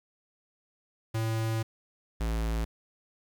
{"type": "tone pair in turn", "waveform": "square", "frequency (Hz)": [112, 55.58], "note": ["A2", "A1"], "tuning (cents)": [31, 18], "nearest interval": "octave", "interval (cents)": 1213, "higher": "first", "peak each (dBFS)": -28, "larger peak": "neither", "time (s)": [[1.14, 1.63], [2.2, 2.65]], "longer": "first", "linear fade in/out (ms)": 10, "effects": ["10-bit"]}